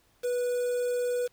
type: tone with quantisation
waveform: triangle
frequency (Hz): 490.2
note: B4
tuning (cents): -13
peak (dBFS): -24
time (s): 0.23-1.28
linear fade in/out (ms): 20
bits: 7
effects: pink hiss -66 dBFS RMS until 1.32 s